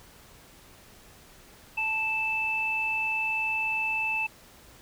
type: tone pair together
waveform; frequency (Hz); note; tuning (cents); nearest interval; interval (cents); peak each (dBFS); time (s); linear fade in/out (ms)
sine; 880 / 2637; A5 / E7; 0 / 0; octave + perfect fifth; 1900; -34 / -26; 1.77-4.27; 10
effects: pink hiss -53 dBFS RMS until 4.81 s